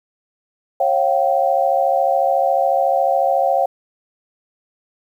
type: tone cluster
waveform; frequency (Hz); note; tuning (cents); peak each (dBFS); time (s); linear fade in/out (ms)
sine; 545 / 699 / 773; C#5 / F5 / G5; -29 / +1 / -24; -18; 0.8-3.66; 5
effects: 8-bit